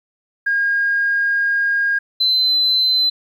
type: tone pair in turn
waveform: sine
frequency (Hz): 1624 / 4051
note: G#6 / B7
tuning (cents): -39 / +43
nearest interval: octave + major third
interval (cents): 1582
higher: second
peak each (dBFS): -14 / -12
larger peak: second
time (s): 0.46-1.99 / 2.2-3.1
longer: first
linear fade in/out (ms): 10
effects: tanh soft clip ceiling -8 dBFS + 9-bit